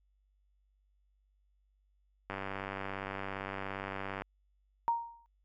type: click train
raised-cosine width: 0.5 ms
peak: -23 dBFS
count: 188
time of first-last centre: 2.3-4.22 s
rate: 97.4 Hz
type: tone with exponential decay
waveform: sine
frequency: 932.3 Hz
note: A#5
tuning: in tune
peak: -24 dBFS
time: 4.88-5.26 s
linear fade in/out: 0 ms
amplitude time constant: 81 ms
effects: added 49 Hz sine -69 dBFS peak until 5.44 s